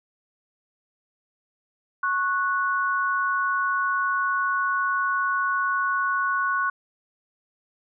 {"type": "tone pair together", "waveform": "sine", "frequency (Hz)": [1100, 1474.7], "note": ["C#6", "F#6"], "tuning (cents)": [-14, -6], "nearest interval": "perfect fourth", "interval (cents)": 508, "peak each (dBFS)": -24, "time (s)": [2.03, 6.7], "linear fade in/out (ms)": 5, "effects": []}